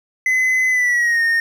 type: tone with pitch glide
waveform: triangle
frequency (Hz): 2030 to 1840.1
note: B6 to A#6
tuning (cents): +47 to -23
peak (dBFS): -12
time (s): 0.26-1.4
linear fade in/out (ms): 2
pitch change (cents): -170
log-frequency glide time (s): 0.69-1.22
effects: 9-bit